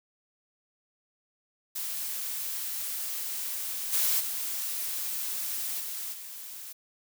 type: noise with level steps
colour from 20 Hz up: blue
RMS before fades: -34 / -26 / -33 / -36 / -42 dBFS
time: 1.75-6.73 s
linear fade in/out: 10 ms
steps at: 3.92 / 4.19 / 5.79 / 6.12 s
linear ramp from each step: 20 ms
effects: none